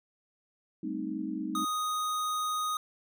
sine chord, A half-diminished seventh, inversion third, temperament equal, 196 / 220 / 261.6 / 311.1 Hz, G3 / A3 / C4 / Eb4, 0 / 0 / 0 / 0 cents, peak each -39 / -39 / -38 / -35 dBFS, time 0.83-1.65 s, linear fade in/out 5 ms
square tone, 1244.5 Hz, D#6, in tune, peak -30 dBFS, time 1.55-2.77 s, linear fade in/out 2 ms
effects none

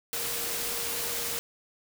sine tone in noise, 469.9 Hz, A#4, 14 cents sharp, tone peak -42 dBFS, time 0.13-1.39 s, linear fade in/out 0 ms, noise white, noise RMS -32 dBFS, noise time 0.13-1.39 s, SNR -13 dB, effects none

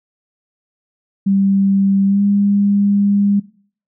sine tone with pitch glide, 196 to 201.7 Hz, G3 to G3, 0 to +50 cents, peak -11 dBFS, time 1.26-3.4 s, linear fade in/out 10 ms, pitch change +50 cents, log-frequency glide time 2.06-2.22 s, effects noise-tail reverb RT60 0.5 s tail -20 dB re dry

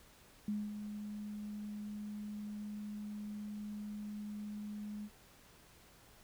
sine tone with ADSR envelope, 208.8 Hz, G#3, 10 cents sharp, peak -33 dBFS, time 0.48-5.1 s, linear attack 3 ms, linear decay 220 ms, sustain -8 dB, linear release 59 ms, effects pink hiss -62 dBFS RMS until 6.23 s

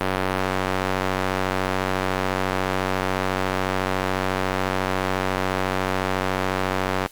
square tone with band-pass filter, 47.02 Hz, F#1, 29 cents sharp, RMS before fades -24 dBFS, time 0-7.07 s, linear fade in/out 10 ms, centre 1200 Hz, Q 0.57, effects white hiss -49 dBFS RMS until 7.11 s + Opus 32 kbps

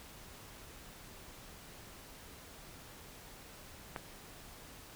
click, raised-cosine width 0.5 ms, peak -23 dBFS, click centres 3.962 s, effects pink hiss -53 dBFS RMS until 4.95 s

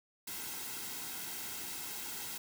white noise with comb filter, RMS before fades -42 dBFS, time 0.27-2.38 s, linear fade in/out 5 ms, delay 1.7 ms, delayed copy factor -0.6, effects none

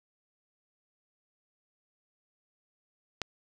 click, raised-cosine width 0.2 ms, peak -14 dBFS, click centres 3.217 s, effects none

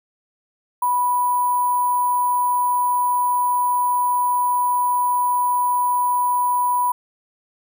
sine tone with sample-and-hold, 985 Hz, B5, 5 cents flat, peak -16 dBFS, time 0.82-6.92 s, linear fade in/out 5 ms, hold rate 11025 Hz, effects none

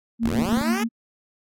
sine tone with tremolo, 230 Hz, A#3, 23 cents flat, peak -17 dBFS, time 0.19-0.89 s, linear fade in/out 50 ms, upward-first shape triangle, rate 6.3 Hz, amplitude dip 80%
10% pulse linear sweep, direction up, 30.87 to 435 Hz, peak -17 dBFS, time 0.23-0.84 s, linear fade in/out 10 ms
clicks, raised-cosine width 3 ms, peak -17 dBFS, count 10, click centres 0.278 / 0.324 / 0.354 / 0.39 / 0.421 / 0.458 / 0.49 / 0.527 / 0.573 / 0.613 s
effects AAC 64 kbps

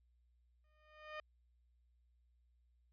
15% pulse tone with exponential growth, 612 Hz, D#5, 29 cents flat, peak -36 dBFS, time 0.64-1.2 s, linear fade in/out 2 ms, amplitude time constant 120 ms, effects added 60 Hz sine -70 dBFS peak until 2.92 s + resampled to 11025 Hz

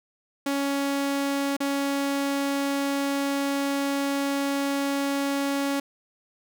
sawtooth tone with dropouts, 279 Hz, C#4, 11 cents sharp, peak -20 dBFS, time 0.46-5.8 s, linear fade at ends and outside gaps 5 ms, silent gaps 1.567-1.603 s, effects none

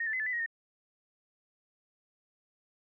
sine tone with pitch steps, 1852 / 1760 / 2034 / 1744 / 2000 / 1887 / 1834 Hz, A#6 / A6 / C7 / A6 / B6 / A#6 / A#6, -12 / 0 / -50 / -16 / +21 / +21 / -29 cents, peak -30 dBFS, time 0-0.462 s, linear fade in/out 5 ms, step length 66 ms, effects none

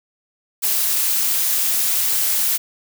blue noise with amplitude modulation, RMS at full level -17 dBFS, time 0.62-2.58 s, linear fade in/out 20 ms, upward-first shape sine, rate 268 Hz, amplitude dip 40%, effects none

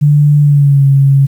sine tone with pitch glide, 146.83 to 137.79 Hz, D3 to C#3, 0 to -10 cents, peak -4 dBFS, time 0.01-1.27 s, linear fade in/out 20 ms, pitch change -110 cents, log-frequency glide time 0.4-0.86 s, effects 7-bit

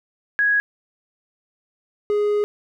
sine / triangle tone pair in turn, 1661.2 / 415.3 Hz, G#6 / G#4, 0 / 0 cents, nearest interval 2 octaves, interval 2400 cents, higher first, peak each -15 dBFS, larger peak neither, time 0.39-0.6 / 2.1-2.44 s, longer second, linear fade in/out 0 ms, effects none

